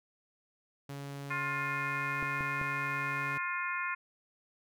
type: tone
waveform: sawtooth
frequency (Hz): 140.5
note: C#3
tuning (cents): +24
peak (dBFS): -36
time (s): 0.89-3.38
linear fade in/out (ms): 5
type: harmonic tone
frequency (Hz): 353.3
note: F4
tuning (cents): +20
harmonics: 3 / 4 / 5 / 6 / 7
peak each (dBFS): -37 / -38 / -39 / -40 / -40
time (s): 1.3-3.95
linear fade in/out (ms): 10
type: clicks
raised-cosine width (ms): 2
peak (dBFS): -27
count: 3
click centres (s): 2.227 / 2.408 / 2.614
effects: none